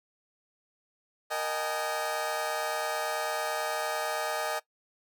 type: tone cluster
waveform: 25% pulse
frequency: 465.8 / 618 / 771 / 840 Hz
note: A#4 / D#5 / G5 / G#5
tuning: -1 / -12 / -29 / +19 cents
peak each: -35 / -29 / -33 / -32 dBFS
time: 1.3-4.6 s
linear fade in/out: 20 ms
effects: noise-tail reverb RT60 0.1 s tail -19 dB re dry